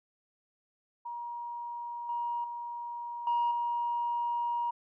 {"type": "tone with level steps", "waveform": "sine", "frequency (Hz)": 950, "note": "A#5", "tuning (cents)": 33, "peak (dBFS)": [-36, -30, -36, -24, -28], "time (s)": [1.05, 4.71], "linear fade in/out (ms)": 10, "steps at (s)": [2.09, 2.44, 3.27, 3.51], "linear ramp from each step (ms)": 2, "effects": ["tanh soft clip ceiling -23 dBFS"]}